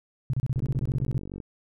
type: tone bursts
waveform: sine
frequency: 130.81 Hz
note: C3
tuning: in tune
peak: -22 dBFS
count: 14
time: 0.3-1.179 s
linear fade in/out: 0 ms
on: 34 ms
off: 31 ms
type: click train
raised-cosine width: 3 ms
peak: -24 dBFS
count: 41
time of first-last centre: 0.56-1.402 s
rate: 47.5 Hz
effects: none